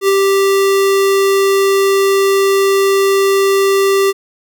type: tone with ADSR envelope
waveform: square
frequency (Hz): 392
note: G4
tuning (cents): 0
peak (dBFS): -8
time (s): 0.01-4.13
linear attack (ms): 73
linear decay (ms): 22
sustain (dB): -2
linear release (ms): 34
effects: none